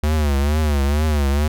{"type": "tone with vibrato", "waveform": "square", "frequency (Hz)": 73.42, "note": "D2", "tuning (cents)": 0, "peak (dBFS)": -16, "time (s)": [0.03, 1.48], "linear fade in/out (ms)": 5, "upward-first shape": "triangle", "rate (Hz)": 2.2, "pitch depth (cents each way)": 130, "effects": []}